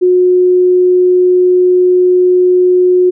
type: tone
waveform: sine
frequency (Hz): 362.9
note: F#4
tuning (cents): -34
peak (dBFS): -5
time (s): 0.01-3.11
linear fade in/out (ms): 20
effects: none